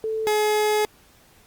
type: tone pair in turn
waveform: sine / 30% pulse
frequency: 440 / 423.9 Hz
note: A4 / G#4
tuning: 0 / +35 cents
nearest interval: minor second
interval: 65 cents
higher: first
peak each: -23 / -16 dBFS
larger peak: second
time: 0.04-0.27 / 0.27-0.85 s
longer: second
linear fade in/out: 0 ms
effects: pink hiss -55 dBFS RMS until 1.46 s + Opus 48 kbps